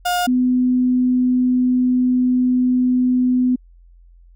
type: tone pair in turn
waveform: 35% pulse / sine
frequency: 713 / 251.5 Hz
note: F5 / B3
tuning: +36 / +32 cents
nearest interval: octave + tritone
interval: 1804 cents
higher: first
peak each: -15 / -13 dBFS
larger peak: second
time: 0.05-0.27 / 0.27-3.56 s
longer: second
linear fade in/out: 10 ms
effects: added 43 Hz sine -44 dBFS peak until 4.35 s